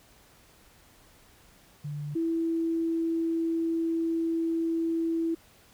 sine tone pair in turn, 146.83 / 329.6 Hz, D3 / E4, 0 / 0 cents, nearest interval octave + major second, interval 1400 cents, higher second, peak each -32 / -25 dBFS, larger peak second, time 1.84-2.15 / 2.15-5.35 s, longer second, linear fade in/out 10 ms, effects pink hiss -58 dBFS RMS until 5.73 s

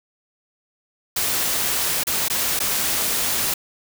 white noise with dropouts, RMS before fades -22 dBFS, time 1.16-3.54 s, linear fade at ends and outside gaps 5 ms, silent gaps 2.036-2.069 / 2.284-2.299 / 2.592-2.601 s, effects none

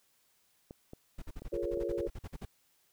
clicks, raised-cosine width 2 ms, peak -32 dBFS, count 4, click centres 0.709 / 0.934 / 1.42 / 1.773 s
brown noise bursts, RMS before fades -40 dBFS, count 15, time 1.18-2.454 s, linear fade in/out 10 ms, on 42 ms, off 46 ms
sine chord, Bb minor seventh, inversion second, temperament equal, 349.2 / 415.3 / 466.2 / 554.4 Hz, F4 / Ab4 / Bb4 / Db5, 0 / 0 / 0 / 0 cents, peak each -36 / -39 / -38 / -38 dBFS, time 1.52-2.08 s, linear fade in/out 10 ms
effects white hiss -71 dBFS RMS until 2.92 s

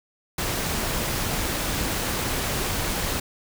pink noise with amplitude modulation, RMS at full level -25 dBFS, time 0.38-3.2 s, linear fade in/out 5 ms, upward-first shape sine, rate 246 Hz, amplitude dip 30%, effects none

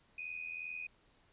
sine tone with amplitude modulation, 2489 Hz, D#7, in tune, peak -37 dBFS, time 0.18-0.87 s, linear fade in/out 5 ms, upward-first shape sine, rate 82.5 Hz, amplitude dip 75%, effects pink hiss -69 dBFS RMS until 1.32 s + resampled to 8000 Hz

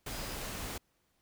sine tone in noise, 4954 Hz, D#8, 8 cents flat, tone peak -51 dBFS, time 0.12-0.35 s, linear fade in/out 5 ms, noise pink, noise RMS -40 dBFS, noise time 0.06-0.78 s, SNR -14 dB, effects pink hiss -75 dBFS RMS until 1.21 s

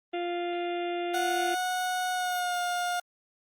harmonic tone, 349.1 Hz, F4, 1 cent flat, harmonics 1 / 2 / 4 / 5 / 6 / 7 / 8 / 9 / 10, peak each -31 / -33 / -44 / -52 / -44 / -49 / -45 / -57 / -47 dBFS, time 0.13-1.55 s, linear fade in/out 10 ms
30% pulse tone with pitch glide, 733 to 710.5 Hz, F#5 to F5, -16 to +30 cents, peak -25 dBFS, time 1.14-3 s, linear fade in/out 5 ms, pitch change -54 cents, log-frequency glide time 2.13-2.59 s
effects Opus 24 kbps

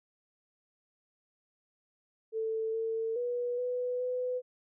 sine tone with pitch steps, 443.9 / 449.6 / 486.4 / 495.8 / 501 Hz, A4 / A4 / B4 / B4 / B4, +15 / +37 / -26 / +7 / +25 cents, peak -30 dBFS, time 2.32-4.42 s, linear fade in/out 50 ms, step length 420 ms, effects none

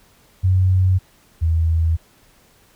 sine tone pair in turn, 93 / 81.58 Hz, F#2 / E2, +9 / -17 cents, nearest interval major second, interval 226 cents, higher first, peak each -12 / -14 dBFS, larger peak first, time 0.43-0.99 / 1.41-1.97 s, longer neither, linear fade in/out 20 ms, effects pink hiss -54 dBFS RMS until 2.75 s

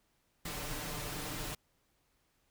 pink noise with comb filter, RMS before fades -40 dBFS, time 0.45-1.55 s, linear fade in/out 5 ms, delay 6.7 ms, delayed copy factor +0.7, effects pink hiss -75 dBFS RMS until 2.5 s

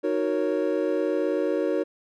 triangle chord, D# minor seventh, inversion none, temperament equal, 311.1 / 370 / 466.2 / 554.4 Hz, D#4 / F#4 / A#4 / C#5, 0 / 0 / 0 / 0 cents, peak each -26 dBFS, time 0.03-1.84 s, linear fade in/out 20 ms, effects none

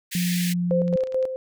pink high-pass noise, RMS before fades -31 dBFS, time 0.11-0.54 s, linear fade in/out 20 ms, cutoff 1700 Hz, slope 96 dB/octave
sine tone with pitch glide, 176.9 to 175.78 Hz, F3 to F3, +23 to +12 cents, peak -21 dBFS, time 0.15-0.96 s, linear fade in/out 2 ms, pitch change -11 cents, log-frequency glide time 0.37-0.64 s
sine tone with tremolo, 520 Hz, C5, 11 cents flat, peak -19 dBFS, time 0.71-1.36 s, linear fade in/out 0 ms, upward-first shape square, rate 4.6 Hz, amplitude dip 60%
clicks, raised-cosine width 0.2 ms, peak -27 dBFS, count 8, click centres 0.88 / 0.937 / 0.974 / 1.007 / 1.038 / 1.072 / 1.123 / 1.227 s
effects none

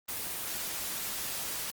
white noise, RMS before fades -36 dBFS, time 0.08-1.71 s, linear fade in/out 10 ms, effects Opus 24 kbps

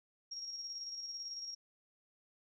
sine tone with tremolo, 5588 Hz, F8, in tune, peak -40 dBFS, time 0.31-1.55 s, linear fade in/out 10 ms, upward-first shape square, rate 18 Hz, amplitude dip 35%, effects none

